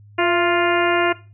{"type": "harmonic tone with a mistuned harmonic", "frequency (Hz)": 350, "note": "F4", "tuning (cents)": 4, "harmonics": [1, 2, 3, 4, 5, 6, 7, 8], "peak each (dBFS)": [-19, -22, -24, -25, -26, -27, -27, -28], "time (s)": [0.18, 1.13], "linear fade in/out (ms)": 10, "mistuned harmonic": 2, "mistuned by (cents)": -43, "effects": ["noise-tail reverb RT60 0.3 s tail -17 dB re dry", "added 103 Hz sine -43 dBFS peak until 1.33 s"]}